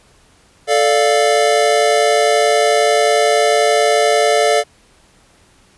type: chord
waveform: square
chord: D minor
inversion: second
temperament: equal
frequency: 440 / 587.3 / 698.5 Hz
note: A4 / D5 / F5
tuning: 0 / 0 / 0 cents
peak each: -16 dBFS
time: 0.67-4.64 s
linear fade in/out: 50 ms
effects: pink hiss -51 dBFS RMS until 5.77 s + resampled to 24000 Hz